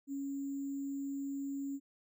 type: tone with sample-and-hold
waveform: sine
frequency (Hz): 277.2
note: C#4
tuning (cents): 0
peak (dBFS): -36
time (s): 0.07-1.8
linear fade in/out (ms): 50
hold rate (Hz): 7350
effects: none